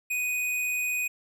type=tone; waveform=square; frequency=2489 Hz; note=D#7; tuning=in tune; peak=-27 dBFS; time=0.1-1.08 s; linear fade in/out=10 ms; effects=none